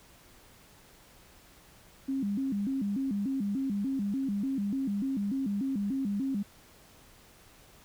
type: tone with vibrato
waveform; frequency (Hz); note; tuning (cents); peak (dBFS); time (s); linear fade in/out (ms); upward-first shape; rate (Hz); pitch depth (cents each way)
sine; 233.1; A#3; 0; -28; 2.08-6.43; 10; square; 3.4; 250
effects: pink hiss -57 dBFS RMS until 7.84 s